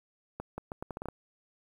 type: accelerating click train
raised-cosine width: 1 ms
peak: -23 dBFS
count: 9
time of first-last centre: 0.4-1.086 s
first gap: 180 ms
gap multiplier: 0.77
effects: 9-bit